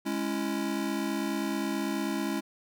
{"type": "chord", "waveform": "square", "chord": "C# minor", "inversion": "second", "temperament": "just", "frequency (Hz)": [207.9, 277.2, 332.6], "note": ["G#3", "C#4", "E4"], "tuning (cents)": [2, 0, 16], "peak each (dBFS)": [-34, -34, -34], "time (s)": [0.05, 2.41], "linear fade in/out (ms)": 20, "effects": []}